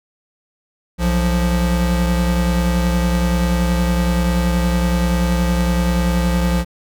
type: tone pair together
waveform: square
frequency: 61.7 / 174.51 Hz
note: B1 / F3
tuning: -1 / -1 cents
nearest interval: octave + tritone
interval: 1800 cents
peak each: -18 dBFS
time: 0.98-6.65 s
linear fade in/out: 50 ms
effects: none